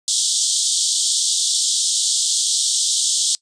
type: band-pass noise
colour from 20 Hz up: white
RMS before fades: -19 dBFS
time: 0.08-3.35 s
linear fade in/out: 0 ms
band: 3200 to 9100 Hz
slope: 96 dB/octave
effects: noise-tail reverb RT60 0.1 s tail -23 dB re dry + resampled to 22050 Hz